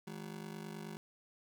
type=ring-modulated tone; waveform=30% pulse; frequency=187.1 Hz; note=F#3; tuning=20 cents sharp; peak=-38 dBFS; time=0.07-0.97 s; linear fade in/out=0 ms; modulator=24.7 Hz; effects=11-bit